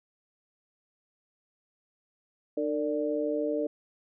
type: tone cluster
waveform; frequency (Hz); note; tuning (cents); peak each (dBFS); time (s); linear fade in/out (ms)
sine; 302.3 / 454.1 / 587; D#4 / A#4 / D5; -50 / -45 / -1; -31; 2.57-3.67; 5
effects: none